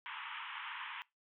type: band-pass noise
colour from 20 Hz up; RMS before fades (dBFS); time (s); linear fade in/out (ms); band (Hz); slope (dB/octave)
pink; -45; 0.06-1.02; 0; 880 to 3300; 96
effects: noise-tail reverb RT60 0.2 s tail -21 dB re dry